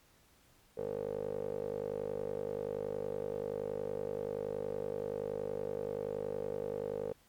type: tone with band-pass filter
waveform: 15% pulse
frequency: 50.6 Hz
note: G#1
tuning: 44 cents flat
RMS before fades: -38 dBFS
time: 0.77-7.13 s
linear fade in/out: 10 ms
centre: 470 Hz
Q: 5.6
effects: pink hiss -66 dBFS RMS until 7.28 s + MP3 96 kbps